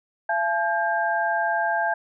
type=tone cluster; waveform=sine; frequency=680 / 859 / 1598 Hz; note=F5 / A5 / G6; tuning=-46 / -42 / +33 cents; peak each=-25 dBFS; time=0.29-1.94 s; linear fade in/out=5 ms; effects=none